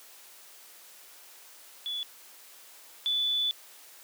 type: tone pair in turn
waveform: sine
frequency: 3430 / 3474 Hz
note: A7 / A7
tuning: -45 / -23 cents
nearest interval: unison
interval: 22 cents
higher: second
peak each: -31 / -25 dBFS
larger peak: second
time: 1.86-2.03 / 3.06-3.51 s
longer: second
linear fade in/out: 0 ms
effects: white hiss -52 dBFS RMS until 4.03 s + high-pass 400 Hz 12 dB/octave